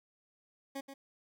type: tone with echo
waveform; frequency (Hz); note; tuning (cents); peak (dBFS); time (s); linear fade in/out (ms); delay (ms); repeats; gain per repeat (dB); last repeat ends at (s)
20% pulse; 273.9; C#4; -21; -33; 0.75-0.81; 10; 130; 1; -8; 0.94
effects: none